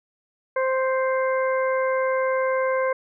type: harmonic tone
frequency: 523.3 Hz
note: C5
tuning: in tune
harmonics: 1 / 2 / 3 / 4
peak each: -21 / -27 / -31 / -33 dBFS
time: 0.56-2.93 s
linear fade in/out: 5 ms
effects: none